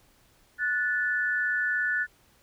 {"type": "tone pair together", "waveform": "sine", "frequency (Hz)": [1471.3, 1748], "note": ["F#6", "A6"], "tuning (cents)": [-10, -12], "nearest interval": "minor third", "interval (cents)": 298, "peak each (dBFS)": -27, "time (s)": [0.58, 2.07], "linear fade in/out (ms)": 50, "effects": ["pink hiss -62 dBFS RMS until 2.42 s"]}